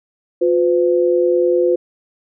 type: tone pair together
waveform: sine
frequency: 356.2 / 506.5 Hz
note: F4 / B4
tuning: +34 / +44 cents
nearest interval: tritone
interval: 610 cents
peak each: -14 / -15 dBFS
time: 0.41-1.76 s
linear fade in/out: 10 ms
effects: none